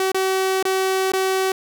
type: tone with dropouts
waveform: sawtooth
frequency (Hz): 380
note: F#4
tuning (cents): +46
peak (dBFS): -14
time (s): 0-1.52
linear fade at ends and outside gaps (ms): 2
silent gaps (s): 0.118-0.145 / 0.627-0.652 / 1.12-1.135
effects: none

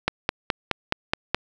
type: click train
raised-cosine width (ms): 0.3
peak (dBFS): -4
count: 7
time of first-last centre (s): 0.08-1.346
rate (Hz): 4.74
effects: none

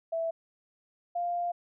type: tone pair in turn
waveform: sine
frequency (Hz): 659.3 / 698.6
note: E5 / F5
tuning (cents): 0 / 0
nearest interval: minor second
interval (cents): 100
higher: second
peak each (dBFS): -28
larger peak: neither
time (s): 0.12-0.31 / 1.15-1.52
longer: second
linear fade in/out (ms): 10
effects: none

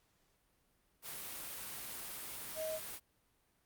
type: tone in noise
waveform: sine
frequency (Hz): 631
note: D#5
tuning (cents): +24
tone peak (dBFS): -37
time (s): 2.55-2.8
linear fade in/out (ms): 50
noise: white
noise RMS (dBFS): -45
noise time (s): 1.02-3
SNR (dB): +5
effects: pink hiss -75 dBFS RMS until 3.65 s + Opus 48 kbps

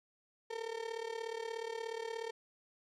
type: tone with amplitude modulation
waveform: 35% pulse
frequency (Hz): 454.4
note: A#4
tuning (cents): -44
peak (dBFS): -34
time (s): 0.5-2.31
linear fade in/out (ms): 10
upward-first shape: sine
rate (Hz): 36.8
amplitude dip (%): 80
effects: low-pass 6000 Hz 12 dB/octave

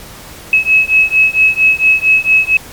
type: beating tone pair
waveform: sine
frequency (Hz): 2572 / 2576.4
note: E7 / E7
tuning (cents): -43 / -40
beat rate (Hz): 4.4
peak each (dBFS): -10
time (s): 0.53-2.57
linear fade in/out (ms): 2
effects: pink hiss -33 dBFS RMS until 2.72 s + MP3 96 kbps

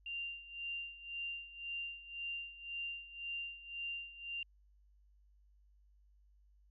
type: tone with tremolo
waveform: sine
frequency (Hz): 2782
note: F7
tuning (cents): -7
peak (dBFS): -38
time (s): 0.06-4.43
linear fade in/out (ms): 2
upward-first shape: sine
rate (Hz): 1.9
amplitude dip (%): 80
effects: added 50 Hz sine -64 dBFS peak until 6.7 s

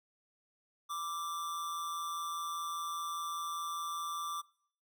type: tone with amplitude modulation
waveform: square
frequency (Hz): 1174.7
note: D6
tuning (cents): 0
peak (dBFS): -35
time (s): 0.89-4.42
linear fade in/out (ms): 20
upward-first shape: sine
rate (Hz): 165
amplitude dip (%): 45
effects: noise-tail reverb RT60 0.6 s tail -23 dB re dry

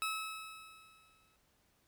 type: tone with exponential decay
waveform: 20% pulse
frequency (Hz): 1295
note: E6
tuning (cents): -31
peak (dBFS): -28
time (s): 0.02-1.36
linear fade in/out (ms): 0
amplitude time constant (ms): 290
effects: pink hiss -73 dBFS RMS until 1.87 s

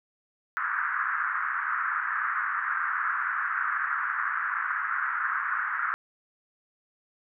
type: band-pass noise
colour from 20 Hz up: pink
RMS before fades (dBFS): -29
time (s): 0.57-5.94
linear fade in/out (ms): 0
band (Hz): 1200 to 1700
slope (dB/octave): 48
effects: none

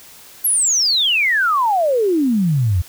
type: exponential sweep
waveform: sine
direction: down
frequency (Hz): 11830 to 82.41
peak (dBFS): -13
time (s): 0.44-2.82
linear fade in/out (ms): 10
effects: white hiss -42 dBFS RMS until 2.88 s

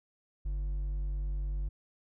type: tone with hard clipping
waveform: triangle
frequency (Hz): 48.29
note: G1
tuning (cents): -25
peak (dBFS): -32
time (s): 0.45-1.69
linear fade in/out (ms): 10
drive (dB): 7
effects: none

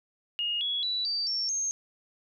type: tone with pitch steps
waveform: sine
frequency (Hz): 2857 / 3359 / 3948 / 4641 / 5456 / 6414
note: F7 / G#7 / B7 / D8 / F8 / G8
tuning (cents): +39 / +19 / -1 / -21 / -41 / +39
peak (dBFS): -27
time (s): 0.39-1.71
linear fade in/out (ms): 0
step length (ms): 220
effects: none

